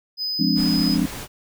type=tone; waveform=triangle; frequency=5010 Hz; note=D#8; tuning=11 cents sharp; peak=-22 dBFS; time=0.17-0.98 s; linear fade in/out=50 ms
type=chord; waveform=sine; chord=D half-diminished seventh; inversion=first; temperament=equal with one note detuned; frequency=174.61 / 207.7 / 258.8 / 293.7 Hz; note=F3 / Ab3 / C4 / D4; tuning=0 / 0 / -19 / 0 cents; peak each=-23 dBFS; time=0.39-1.06 s; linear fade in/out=10 ms
type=noise; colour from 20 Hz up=pink; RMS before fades=-33 dBFS; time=0.55-1.28 s; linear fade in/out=50 ms
effects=none